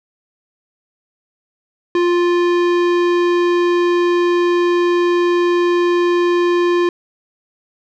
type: tone with tanh clipping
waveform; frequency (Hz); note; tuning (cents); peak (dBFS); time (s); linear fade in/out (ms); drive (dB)
sine; 350; F4; +4; -14; 1.95-6.89; 2; 18
effects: none